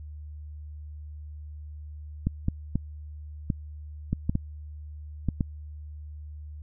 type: clicks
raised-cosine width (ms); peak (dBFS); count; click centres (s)
5; -12; 9; 2.27 / 2.484 / 2.756 / 3.502 / 4.13 / 4.295 / 4.354 / 5.287 / 5.408
effects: added 75 Hz sine -38 dBFS peak until 6.62 s